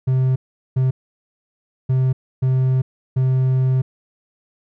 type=tone bursts at uneven times; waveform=triangle; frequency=130 Hz; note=C3; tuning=11 cents flat; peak=-12 dBFS; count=5; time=0.07-0.36 / 0.76-0.91 / 1.89-2.13 / 2.42-2.82 / 3.16-3.82 s; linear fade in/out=10 ms; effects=none